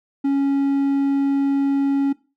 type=tone; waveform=triangle; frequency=277.2 Hz; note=C#4; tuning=in tune; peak=-14 dBFS; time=0.24-2.13 s; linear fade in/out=10 ms; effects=noise-tail reverb RT60 0.3 s tail -19 dB re dry